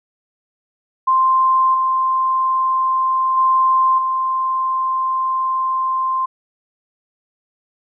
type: tone with level steps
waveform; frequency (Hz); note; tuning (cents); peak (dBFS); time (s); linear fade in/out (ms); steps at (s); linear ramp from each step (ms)
sine; 1046.5; C6; 0; -11 / -14 / -11 / -16; 1.07-6.26; 10; 1.74 / 3.37 / 3.98; 5
effects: none